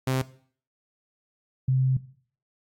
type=tone pair in turn; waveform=sawtooth / sine; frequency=130.81 / 130.81 Hz; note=C3 / C3; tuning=0 / 0 cents; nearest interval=unison; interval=0 cents; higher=neither; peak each=-19 dBFS; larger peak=neither; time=0.07-0.22 / 1.68-1.97 s; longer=second; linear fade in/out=5 ms; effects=noise-tail reverb RT60 0.5 s tail -17 dB re dry + AAC 64 kbps